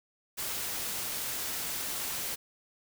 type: noise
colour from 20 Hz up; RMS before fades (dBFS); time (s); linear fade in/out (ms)
white; -35; 0.37-2.36; 20
effects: none